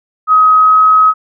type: tone with pitch glide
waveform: sine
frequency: 1265 to 1272.3 Hz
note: D#6 to D#6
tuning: +28 to +38 cents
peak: -4 dBFS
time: 0.27-1.14 s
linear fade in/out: 50 ms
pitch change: +10 cents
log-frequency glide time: 0.55-0.79 s
effects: none